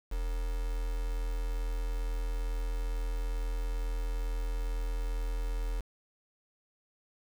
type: tone with quantisation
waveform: sine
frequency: 41.13 Hz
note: E1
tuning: 3 cents flat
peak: -30 dBFS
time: 0.11-5.81 s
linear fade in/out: 10 ms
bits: 7
effects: none